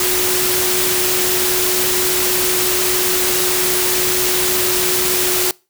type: tone in noise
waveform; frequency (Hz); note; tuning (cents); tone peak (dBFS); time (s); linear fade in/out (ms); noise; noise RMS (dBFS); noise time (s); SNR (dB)
sine; 365.9; F#4; -19; -21; 0-5.51; 2; white; -17; 0-5.51; -7
effects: noise-tail reverb RT60 0.3 s tail -24 dB re dry